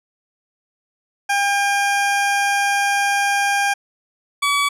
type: tone pair in turn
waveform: 20% pulse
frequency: 803 / 1139.9 Hz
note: G5 / C#6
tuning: +41 / +48 cents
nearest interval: tritone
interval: 607 cents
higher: second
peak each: -11 dBFS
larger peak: neither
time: 1.29-3.74 / 4.42-4.69 s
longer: first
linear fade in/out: 10 ms
effects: low-pass 11000 Hz 12 dB/octave